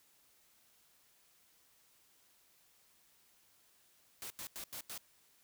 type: noise bursts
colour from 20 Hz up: white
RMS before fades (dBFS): -45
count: 5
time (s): 4.22-4.977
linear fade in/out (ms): 0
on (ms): 81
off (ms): 88
effects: white hiss -69 dBFS RMS until 5.43 s